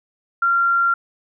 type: tone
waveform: sine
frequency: 1380 Hz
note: F6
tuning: 21 cents flat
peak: -14 dBFS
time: 0.42-0.94 s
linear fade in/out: 5 ms
effects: none